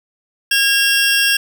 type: tone pair together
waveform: 25% pulse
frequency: 1632.8 / 2746 Hz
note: G#6 / F7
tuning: -30 / -30 cents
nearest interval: major sixth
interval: 900 cents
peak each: -11 dBFS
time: 0.51-1.37 s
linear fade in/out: 5 ms
effects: none